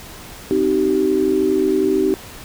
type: chord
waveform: sine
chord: C minor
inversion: none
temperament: equal with one note detuned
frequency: 261.6 / 311.1 / 383.7 Hz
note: C4 / Eb4 / G4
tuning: 0 / 0 / -37 cents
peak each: -22 / -19 / -16 dBFS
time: 0.51-2.14 s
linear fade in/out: 0 ms
effects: pink hiss -37 dBFS RMS until 2.44 s